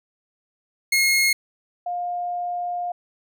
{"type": "tone pair in turn", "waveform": ["sawtooth", "sine"], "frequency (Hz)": [2156, 707.5], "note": ["C#7", "F5"], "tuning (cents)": [-49, 22], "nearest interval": "octave + perfect fifth", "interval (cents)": 1929, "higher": "first", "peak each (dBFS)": [-13, -24], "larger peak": "first", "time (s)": [[0.92, 1.33], [1.86, 2.92]], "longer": "second", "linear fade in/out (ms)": 5, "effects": []}